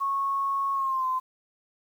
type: tone with pitch glide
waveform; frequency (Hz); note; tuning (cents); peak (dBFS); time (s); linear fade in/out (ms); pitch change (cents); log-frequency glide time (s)
sine; 1100 to 1032.3; C#6 to C6; -14 to -24; -24; 0-1.2; 20; -110; 0.74-1.06
effects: 9-bit